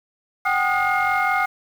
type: tone cluster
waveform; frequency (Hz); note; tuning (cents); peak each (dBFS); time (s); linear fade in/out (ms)
sine; 750 / 795 / 1235 / 1441 / 2135; F#5 / G5 / D#6 / F#6 / C7; +23 / +24 / -13 / -46 / +34; -23; 0.45-1.46; 10
effects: tanh soft clip ceiling -11 dBFS + 7-bit